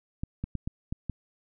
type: clicks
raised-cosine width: 5 ms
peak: -19 dBFS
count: 6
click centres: 0.235 / 0.44 / 0.553 / 0.675 / 0.925 / 1.097 s
effects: none